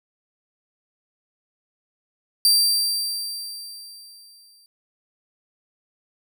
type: tone with exponential decay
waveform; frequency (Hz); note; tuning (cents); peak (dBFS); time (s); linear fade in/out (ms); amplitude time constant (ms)
sawtooth; 4699; D8; 0; -10; 2.45-4.66; 1; 480
effects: none